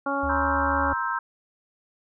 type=harmonic tone; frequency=278.4 Hz; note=C#4; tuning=8 cents sharp; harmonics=1 / 2 / 3 / 4 / 5; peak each=-30 / -30 / -30 / -30 / -30 dBFS; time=0.06-0.93 s; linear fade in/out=5 ms
type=tone; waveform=sine; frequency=73.42 Hz; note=D2; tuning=in tune; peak=-30 dBFS; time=0.23-0.94 s; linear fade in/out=5 ms
type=chord; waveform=sine; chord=C dominant seventh; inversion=third; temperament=just; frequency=941.9 / 1046.5 / 1308.1 / 1569.8 Hz; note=Bb5 / C6 / E6 / G6; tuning=+18 / 0 / -14 / +2 cents; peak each=-30 dBFS; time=0.29-1.19 s; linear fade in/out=5 ms
effects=none